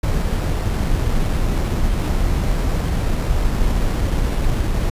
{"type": "noise with sample-and-hold", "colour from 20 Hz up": "brown", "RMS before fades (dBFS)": -18, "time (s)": [0.03, 4.9], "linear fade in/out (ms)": 5, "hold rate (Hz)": 6300, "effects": ["resampled to 32000 Hz"]}